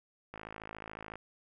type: click train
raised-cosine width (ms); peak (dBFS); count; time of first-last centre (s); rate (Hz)
0.5; -28; 45; 0.34-1.156; 53.9
effects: none